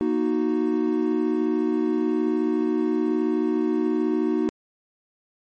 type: chord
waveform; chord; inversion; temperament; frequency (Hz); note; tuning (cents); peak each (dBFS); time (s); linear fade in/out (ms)
triangle; D# minor; second; equal with one note detuned; 237.2 / 311.1 / 370; A#3 / D#4 / F#4; +30 / 0 / 0; -24 / -21 / -23; 0.01-4.49; 0
effects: MP3 32 kbps